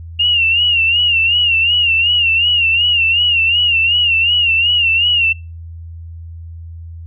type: tone with vibrato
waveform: sine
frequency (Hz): 2794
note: F7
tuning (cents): 0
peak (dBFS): -10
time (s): 0.19-5.33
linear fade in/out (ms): 10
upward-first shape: sine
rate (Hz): 2.7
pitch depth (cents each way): 87
effects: noise-tail reverb RT60 0.3 s tail -25 dB re dry + added 83 Hz sine -28 dBFS peak until 7.06 s